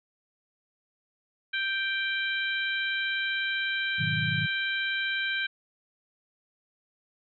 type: harmonic tone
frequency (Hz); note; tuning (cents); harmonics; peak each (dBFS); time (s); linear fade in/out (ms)
784; G5; 0; 2 / 3 / 4 / 5; -29 / -33 / -35 / -37; 1.53-5.47; 10
type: chord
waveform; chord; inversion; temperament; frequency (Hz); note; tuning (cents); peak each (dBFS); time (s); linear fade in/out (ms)
sine; G# minor seventh; none; equal; 103.83 / 123.47 / 155.56 / 185; G#2 / B2 / D#3 / F#3; 0 / 0 / 0 / 0; -35 / -34 / -31 / -37; 3.98-4.47; 20
effects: none